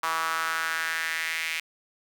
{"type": "tone with high-pass filter sweep", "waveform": "sawtooth", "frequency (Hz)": 162.5, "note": "E3", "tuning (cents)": -24, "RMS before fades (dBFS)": -29, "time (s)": [0.03, 1.6], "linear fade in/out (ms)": 5, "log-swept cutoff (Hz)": [1100, 2300], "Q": 3.6, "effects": []}